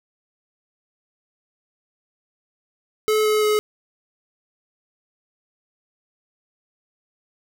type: tone with pitch steps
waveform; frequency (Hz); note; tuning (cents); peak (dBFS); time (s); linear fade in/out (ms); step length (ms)
square; 430.6 / 427.4 / 424.2; A4 / G#4 / G#4; -37 / +50 / +37; -17; 3.08-3.59; 0; 170
effects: none